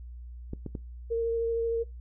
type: clicks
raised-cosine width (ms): 3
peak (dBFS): -22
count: 3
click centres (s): 0.534 / 0.663 / 0.752
type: tone with vibrato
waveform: sine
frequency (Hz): 460.2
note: A#4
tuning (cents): -22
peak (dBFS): -25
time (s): 1.1-1.84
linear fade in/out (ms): 20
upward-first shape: sine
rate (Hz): 13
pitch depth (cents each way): 11
effects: noise-tail reverb RT60 0.2 s tail -21 dB re dry + added 60 Hz sine -40 dBFS peak until 2 s